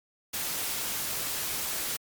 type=noise; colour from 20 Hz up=white; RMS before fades=-32 dBFS; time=0.33-1.97 s; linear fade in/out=10 ms; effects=MP3 96 kbps